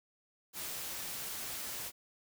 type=noise; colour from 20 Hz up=white; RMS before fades=-41 dBFS; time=0.53-1.92 s; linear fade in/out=50 ms; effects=none

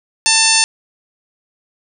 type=harmonic tone; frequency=890 Hz; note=A5; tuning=20 cents sharp; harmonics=1 / 2 / 3 / 4 / 5 / 6 / 7 / 8 / 10; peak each=-21 / -22 / -17 / -22 / -17 / -18 / -18 / -21 / -17 dBFS; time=0.26-0.64 s; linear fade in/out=0 ms; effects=none

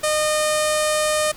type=tone with low-pass filter; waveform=sawtooth; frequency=611 Hz; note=D#5; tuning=32 cents flat; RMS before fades=-20 dBFS; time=0.03-1.32 s; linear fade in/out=10 ms; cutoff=9500 Hz; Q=3; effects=pink hiss -42 dBFS RMS until 1.36 s

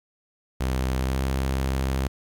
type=tone with pitch glide; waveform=sawtooth; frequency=64.7 to 66.37 Hz; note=C2 to C2; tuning=-19 to +25 cents; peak=-19 dBFS; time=0.6-2.08 s; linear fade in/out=10 ms; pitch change=+44 cents; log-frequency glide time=0.98-1.21 s; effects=9-bit

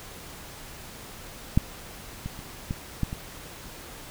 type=clicks; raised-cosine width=5 ms; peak=-6 / -19 / -26 / -16 / -12 / -20 dBFS; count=6; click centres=1.575 / 2.26 / 2.391 / 2.709 / 3.033 / 3.129 s; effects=pink hiss -43 dBFS RMS until 4.1 s

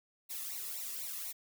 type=noise with flanger; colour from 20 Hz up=blue; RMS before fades=-41 dBFS; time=0.29-1.33 s; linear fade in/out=20 ms; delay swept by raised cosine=0.61 to 1.34 ms; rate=4 Hz; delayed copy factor=-0.85; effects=none

